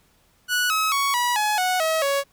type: tone with pitch steps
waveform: sawtooth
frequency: 1472 / 1281.5 / 1115.6 / 971.2 / 845.4 / 736 / 640.7 / 557.8 Hz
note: F#6 / E6 / C#6 / B5 / G#5 / F#5 / E5 / C#5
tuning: -9 / -49 / +11 / -29 / +31 / -9 / -49 / +11 cents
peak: -16 dBFS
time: 0.48-2.24 s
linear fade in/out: 50 ms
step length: 220 ms
effects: pink hiss -61 dBFS RMS until 2.32 s